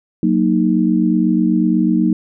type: chord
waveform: sine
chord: D# minor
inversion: first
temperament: equal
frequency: 185 / 233.1 / 311.1 Hz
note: F#3 / A#3 / D#4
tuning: 0 / 0 / 0 cents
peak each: -16 dBFS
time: 0.23-2.13 s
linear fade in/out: 2 ms
effects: none